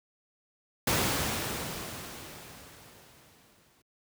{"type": "noise with exponential decay", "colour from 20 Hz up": "pink", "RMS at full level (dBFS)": -25, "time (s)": [0.87, 3.82], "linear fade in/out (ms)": 5, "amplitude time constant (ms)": 640, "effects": ["high-pass 80 Hz 12 dB/octave"]}